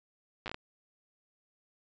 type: slowing click train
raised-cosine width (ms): 0.3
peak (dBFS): -22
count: 6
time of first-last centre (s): 0.46-0.544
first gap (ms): 8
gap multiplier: 1.38
effects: resampled to 16000 Hz